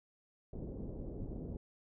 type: low-pass noise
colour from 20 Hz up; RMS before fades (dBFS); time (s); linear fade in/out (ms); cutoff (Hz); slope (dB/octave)
pink; -43; 0.53-1.57; 2; 480; 24
effects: none